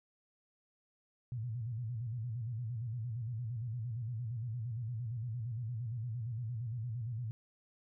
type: tone with vibrato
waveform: sine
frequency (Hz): 116.54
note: A#2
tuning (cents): 0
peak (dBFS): -36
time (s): 1.32-7.31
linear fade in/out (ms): 0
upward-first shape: square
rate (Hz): 8.7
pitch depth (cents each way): 110
effects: none